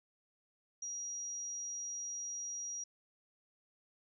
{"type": "tone", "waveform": "sine", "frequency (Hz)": 5740, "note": "F8", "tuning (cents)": 47, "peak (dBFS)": -39, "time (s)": [0.82, 2.84], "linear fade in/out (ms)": 5, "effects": []}